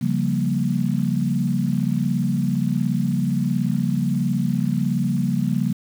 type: chord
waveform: sine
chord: G half-diminished seventh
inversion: second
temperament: equal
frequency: 138.59 / 174.61 / 196 / 233.1 Hz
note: Db3 / F3 / G3 / Bb3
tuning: 0 / 0 / 0 / 0 cents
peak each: -24 dBFS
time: 0.01-5.73 s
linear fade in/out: 10 ms
effects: 7-bit